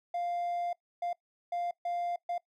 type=tone bursts at uneven times; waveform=triangle; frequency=698.5 Hz; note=F5; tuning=in tune; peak=-28 dBFS; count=5; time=0.14-0.73 / 1.02-1.13 / 1.52-1.71 / 1.85-2.16 / 2.29-2.38 s; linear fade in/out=5 ms; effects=noise-tail reverb RT60 0.1 s tail -22 dB re dry + tanh soft clip ceiling -24 dBFS